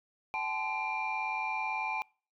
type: tone cluster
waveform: sine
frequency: 769 / 867 / 1029 / 2376 Hz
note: G5 / A5 / C6 / D7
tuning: -33 / -26 / -29 / +20 cents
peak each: -38 / -34 / -39 / -34 dBFS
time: 0.34-2.02 s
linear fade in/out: 0 ms
effects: noise-tail reverb RT60 0.4 s tail -26 dB re dry + tanh soft clip ceiling -25 dBFS